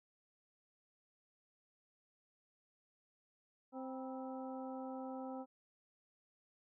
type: harmonic tone with a mistuned harmonic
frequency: 261.6 Hz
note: C4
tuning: in tune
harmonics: 1 / 2 / 3 / 4 / 5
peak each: -45 / -48 / -49 / -57 / -57 dBFS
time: 3.72-5.46 s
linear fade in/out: 50 ms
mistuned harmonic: 4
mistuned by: -120 cents
effects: none